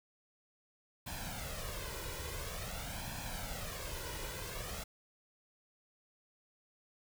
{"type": "noise with flanger", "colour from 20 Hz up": "pink", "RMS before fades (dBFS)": -42, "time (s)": [1.06, 4.84], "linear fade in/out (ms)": 10, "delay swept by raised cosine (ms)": [1.2, 2.06], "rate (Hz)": 0.48, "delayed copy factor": 0.7, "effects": []}